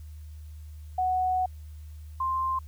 sine tone pair in turn, 740 / 1049.2 Hz, F#5 / C6, 0 / +4 cents, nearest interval tritone, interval 604 cents, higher second, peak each -23 / -25 dBFS, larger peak first, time 0.98-1.46 / 2.2-2.59 s, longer first, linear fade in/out 5 ms, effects added 76 Hz sine -40 dBFS peak until 2.67 s + white hiss -63 dBFS RMS until 2.67 s

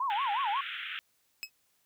sine tone with vibrato, 947 Hz, A#5, 27 cents sharp, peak -28 dBFS, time 0-0.61 s, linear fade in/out 5 ms, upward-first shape sine, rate 5.5 Hz, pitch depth 290 cents each way
white band-pass noise, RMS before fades -39 dBFS, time 0.1-0.99 s, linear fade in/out 0 ms, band 1300 to 3400 Hz, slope 96 dB/octave
25% pulse tone with exponential decay, 2570 Hz, E7, 45 cents flat, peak -27 dBFS, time 1.43-1.5 s, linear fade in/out 0 ms, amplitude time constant 15 ms
effects white hiss -72 dBFS RMS until 1.85 s

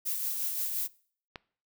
violet noise with tremolo, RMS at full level -31 dBFS, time 0.05-0.88 s, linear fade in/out 20 ms, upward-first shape sine, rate 5.7 Hz, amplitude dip 35%
click, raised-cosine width 0.3 ms, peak -23 dBFS, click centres 1.358 s
effects noise-tail reverb RT60 0.5 s tail -22 dB re dry

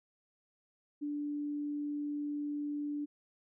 sine tone, 292.6 Hz, D4, 6 cents flat, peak -34 dBFS, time 1.01-3.06 s, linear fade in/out 20 ms, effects none

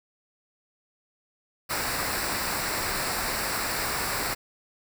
pink noise with comb filter, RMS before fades -29 dBFS, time 1.69-4.35 s, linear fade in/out 20 ms, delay 0.31 ms, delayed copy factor -0.65, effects none

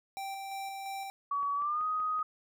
square tone with tremolo, 782 Hz, G5, 4 cents flat, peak -37 dBFS, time 0.17-1.1 s, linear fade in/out 0 ms, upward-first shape square, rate 2.9 Hz, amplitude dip 25%
sine tone with pitch glide, 1134 to 1251 Hz, C#6 to D#6, +39 to +9 cents, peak -29 dBFS, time 1.31-2.23 s, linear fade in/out 5 ms, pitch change +170 cents, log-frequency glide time 1.55-1.84 s
click train, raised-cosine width 0.5 ms, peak -38 dBFS, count 5, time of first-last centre 1.43-2.192 s, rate 5.25 Hz
effects none

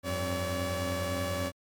sawtooth tone cluster, 89.2 / 99.3 / 264.1 / 570 Hz, F2 / G2 / C4 / C#5, +37 / +23 / +16 / +48 cents, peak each -30 / -37 / -35 / -29 dBFS, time 0.03-1.52 s, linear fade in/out 50 ms, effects MP3 96 kbps

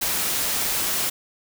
white noise, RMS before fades -24 dBFS, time 0.01-1.1 s, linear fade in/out 10 ms, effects none

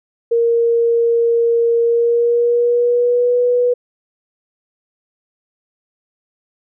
sine tone with pitch glide, 466.2 to 489.7 Hz, A#4 to B4, 0 to -15 cents, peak -11 dBFS, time 0.31-3.74 s, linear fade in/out 10 ms, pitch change +85 cents, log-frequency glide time 1.81-3.38 s, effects none

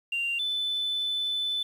sine tone pair in turn, 2775 / 3508 Hz, F7 / A7, -12 / -6 cents, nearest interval major third, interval 406 cents, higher second, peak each -25 dBFS, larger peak neither, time 0.12-0.39 / 0.39-1.63 s, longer second, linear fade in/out 5 ms, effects tanh soft clip ceiling -23 dBFS + 9-bit

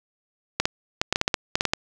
clicks, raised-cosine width 0.2 ms, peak -3 dBFS, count 12, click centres 0.6 / 0.655 / 1.015 / 1.126 / 1.159 / 1.214 / 1.279 / 1.342 / 1.555 / 1.609 / 1.653 / 1.735 s, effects none

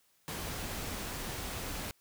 pink noise, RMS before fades -39 dBFS, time 0.28-1.91 s, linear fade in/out 0 ms, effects white hiss -70 dBFS RMS until 2 s

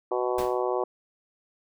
harmonic tone, 124.2 Hz, B2, 10 cents sharp, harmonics 3 / 4 / 5 / 6 / 7 / 8 / 9, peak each -28 / -30 / -32 / -34 / -35 / -36 / -37 dBFS, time 0.11-0.84 s, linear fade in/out 5 ms
pink noise with exponential decay, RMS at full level -33 dBFS, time 0.38-0.63 s, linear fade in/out 5 ms, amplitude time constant 53 ms
effects none

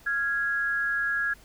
sine tone pair together, 1391.3 / 1661.2 Hz, F6 / G#6, -7 / 0 cents, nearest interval minor third, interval 307 cents, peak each -31 / -25 dBFS, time 0.06-1.34 s, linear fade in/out 10 ms, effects added 50 Hz sine -54 dBFS peak until 1.44 s + pink hiss -55 dBFS RMS until 1.44 s

